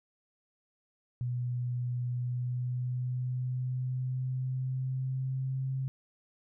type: tone with pitch glide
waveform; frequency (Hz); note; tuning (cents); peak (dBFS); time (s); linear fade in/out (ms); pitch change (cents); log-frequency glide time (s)
sine; 123 to 132.59; B2 to C3; -7 to +23; -30; 1.21-5.88; 0; +130; 2.11-5.71
effects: none